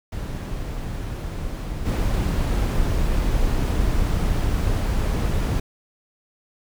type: noise with level steps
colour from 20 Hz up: brown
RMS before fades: -28 / -21 dBFS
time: 0.12-5.6 s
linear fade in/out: 5 ms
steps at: 1.85 s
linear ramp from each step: 20 ms
effects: none